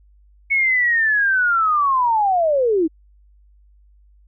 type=linear sweep; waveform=sine; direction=down; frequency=2217 to 301.9 Hz; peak=-14 dBFS; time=0.5-2.88 s; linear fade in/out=20 ms; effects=added 50 Hz sine -49 dBFS peak until 4.27 s